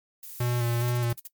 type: noise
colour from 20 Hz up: violet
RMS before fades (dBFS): -41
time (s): 0.23-0.92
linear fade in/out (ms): 0
type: tone with vibrato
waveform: square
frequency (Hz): 120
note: B2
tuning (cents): -49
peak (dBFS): -25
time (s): 0.4-1.13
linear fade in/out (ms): 5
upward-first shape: square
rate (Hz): 2.4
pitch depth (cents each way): 24
type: noise bursts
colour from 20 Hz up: violet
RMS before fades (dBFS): -39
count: 7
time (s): 0.8-1.272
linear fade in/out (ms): 2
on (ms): 22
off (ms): 53
effects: noise-tail reverb RT60 0.1 s tail -19 dB re dry + MP3 96 kbps